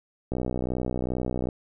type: click train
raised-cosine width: 2 ms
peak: -15 dBFS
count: 74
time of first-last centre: 0.32-1.488 s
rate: 62.5 Hz
effects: none